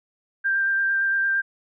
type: tone with vibrato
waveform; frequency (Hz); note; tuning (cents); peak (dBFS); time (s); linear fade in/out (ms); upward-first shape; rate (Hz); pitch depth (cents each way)
sine; 1583; G6; +17; -19; 0.44-1.42; 20; sine; 8.8; 12
effects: none